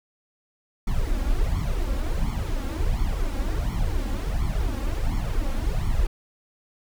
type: noise with flanger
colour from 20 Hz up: brown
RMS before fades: -24 dBFS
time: 0.87-6.07 s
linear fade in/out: 5 ms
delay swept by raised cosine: 0.9 to 3.7 ms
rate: 1.4 Hz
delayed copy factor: +0.85
effects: none